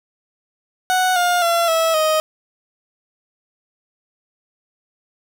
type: tone with pitch steps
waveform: 30% pulse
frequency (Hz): 740 / 709.4 / 680.2 / 652.1 / 625.1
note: F#5 / F5 / F5 / E5 / D#5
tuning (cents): 0 / +27 / -46 / -19 / +8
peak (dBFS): -12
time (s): 0.9-2.2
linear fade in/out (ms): 0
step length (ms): 260
effects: none